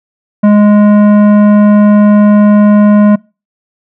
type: tone with tanh clipping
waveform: triangle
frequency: 207.7 Hz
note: G#3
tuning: in tune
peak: -4 dBFS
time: 0.43-3.16 s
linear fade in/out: 10 ms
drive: 17 dB
effects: noise-tail reverb RT60 0.3 s tail -25 dB re dry